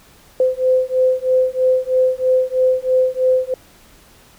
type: beating tone pair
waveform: sine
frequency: 512 / 515.1 Hz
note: C5 / C5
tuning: -38 / -27 cents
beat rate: 3.1 Hz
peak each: -16 dBFS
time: 0.4-3.54 s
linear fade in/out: 2 ms
effects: pink hiss -48 dBFS RMS until 4.38 s